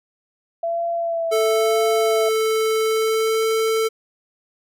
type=tone with vibrato; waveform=sine; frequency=670 Hz; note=E5; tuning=28 cents sharp; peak=-20 dBFS; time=0.63-2.29 s; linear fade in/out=5 ms; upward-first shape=sine; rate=1 Hz; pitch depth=27 cents each way
type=tone with pitch glide; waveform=square; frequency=440 to 444.1 Hz; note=A4 to A4; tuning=0 to +16 cents; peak=-18 dBFS; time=1.31-3.89 s; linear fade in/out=20 ms; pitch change=+16 cents; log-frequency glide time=2.83-3.45 s
effects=none